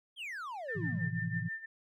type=exponential sweep; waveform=triangle; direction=down; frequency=3353 to 117.8 Hz; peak=-37 dBFS; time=0.16-1.12 s; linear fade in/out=50 ms
type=tone with tremolo; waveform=sine; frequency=1792 Hz; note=A6; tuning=31 cents sharp; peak=-35 dBFS; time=0.68-1.66 s; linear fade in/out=10 ms; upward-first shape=sine; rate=6.2 Hz; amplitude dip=80%
type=chord; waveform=sine; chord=F major seventh; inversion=first; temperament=equal; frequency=110 / 130.81 / 164.81 / 174.61 Hz; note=A2 / C3 / E3 / F3; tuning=0 / 0 / 0 / 0 cents; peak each=-38 / -41 / -37 / -40 dBFS; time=0.75-1.49 s; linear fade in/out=20 ms
effects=none